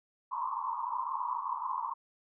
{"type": "band-pass noise", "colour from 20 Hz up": "white", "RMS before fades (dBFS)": -35, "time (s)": [0.31, 1.94], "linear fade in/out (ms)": 20, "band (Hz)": [920, 1100], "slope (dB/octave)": 96, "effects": []}